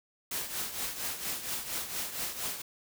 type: noise with tremolo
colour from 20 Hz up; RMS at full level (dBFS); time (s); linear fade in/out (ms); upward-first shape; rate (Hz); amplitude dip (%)
white; -33; 0.31-2.62; 5; triangle; 4.3; 70
effects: none